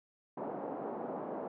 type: band-pass noise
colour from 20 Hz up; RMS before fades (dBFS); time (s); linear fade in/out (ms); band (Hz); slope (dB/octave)
white; -40; 0.37-1.48; 5; 190 to 810; 24
effects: none